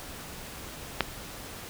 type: clicks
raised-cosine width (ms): 0.3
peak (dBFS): -27 / -6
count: 2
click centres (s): 0.688 / 1.007
effects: pink hiss -42 dBFS RMS until 1.69 s